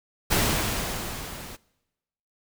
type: noise with level ramp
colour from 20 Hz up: pink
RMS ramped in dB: -21 to -41 dBFS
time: 0.3-1.57 s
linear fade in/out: 20 ms
effects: noise-tail reverb RT60 1.0 s tail -23 dB re dry